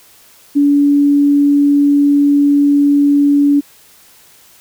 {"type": "tone", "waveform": "sine", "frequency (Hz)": 286.2, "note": "D4", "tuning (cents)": -45, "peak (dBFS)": -7, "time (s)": [0.55, 3.61], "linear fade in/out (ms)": 20, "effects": ["white hiss -45 dBFS RMS until 4.6 s"]}